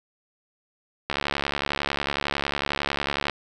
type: click train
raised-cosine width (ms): 0.3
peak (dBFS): -8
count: 157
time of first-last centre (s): 1.1-3.297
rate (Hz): 71
effects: none